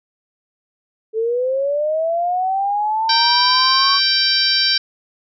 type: linear sweep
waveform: sine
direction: up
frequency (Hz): 433.4 to 1119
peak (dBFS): -16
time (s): 1.13-4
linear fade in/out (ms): 50
type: harmonic tone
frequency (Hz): 780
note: G5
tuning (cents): -9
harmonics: 2 / 3 / 4 / 5 / 6 / 7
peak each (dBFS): -23 / -27 / -23 / -21 / -17 / -20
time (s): 3.09-4.78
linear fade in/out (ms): 5
effects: none